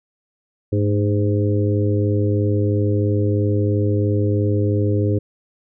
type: harmonic tone with a mistuned harmonic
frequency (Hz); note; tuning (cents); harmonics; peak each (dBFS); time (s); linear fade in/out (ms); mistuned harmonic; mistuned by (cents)
103; G#2; -14; 1 / 2 / 3 / 4 / 5; -17 / -28 / -23 / -24 / -27; 0.72-5.19; 10; 2; +78
effects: none